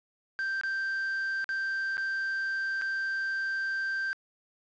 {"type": "tone with dropouts", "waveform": "triangle", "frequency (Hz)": 1568, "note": "G6", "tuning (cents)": 0, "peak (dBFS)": -27, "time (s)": [0.39, 4.13], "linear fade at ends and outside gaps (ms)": 0, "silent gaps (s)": [[0.612, 0.635], [1.443, 1.491], [1.97, 1.979], [2.814, 2.82]], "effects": ["resampled to 16000 Hz", "9-bit"]}